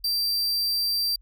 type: tone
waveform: 45% pulse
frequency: 4699 Hz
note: D8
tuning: in tune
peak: -22 dBFS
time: 0.04-1.16 s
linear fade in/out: 5 ms
effects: added 43 Hz sine -50 dBFS peak until 1.21 s